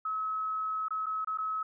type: tone with dropouts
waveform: sine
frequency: 1286 Hz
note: E6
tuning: 43 cents flat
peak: -30 dBFS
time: 0.05-1.63 s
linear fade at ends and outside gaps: 5 ms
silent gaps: 0.884-0.906 / 1.06-1.065 / 1.247-1.272 / 1.375-1.384 s
effects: none